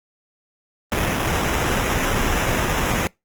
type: noise with sample-and-hold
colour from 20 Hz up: pink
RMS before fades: -21 dBFS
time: 0.92-3.07 s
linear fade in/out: 0 ms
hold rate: 4410 Hz
effects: noise-tail reverb RT60 0.2 s tail -25 dB re dry + Opus 24 kbps